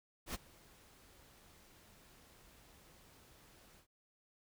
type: noise with ADSR envelope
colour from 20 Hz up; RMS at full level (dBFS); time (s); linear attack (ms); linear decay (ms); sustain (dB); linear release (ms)
pink; -40; 0.26-3.87; 85; 21; -23; 89
effects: none